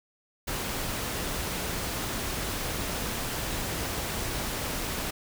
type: noise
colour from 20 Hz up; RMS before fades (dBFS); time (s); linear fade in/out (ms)
pink; -32; 0.47-5.11; 10
effects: none